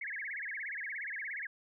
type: tone with vibrato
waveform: sine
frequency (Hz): 1910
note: A#6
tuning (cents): +42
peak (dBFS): -37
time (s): 0.01-1.47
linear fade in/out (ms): 5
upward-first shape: sine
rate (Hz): 17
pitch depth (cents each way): 280
effects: none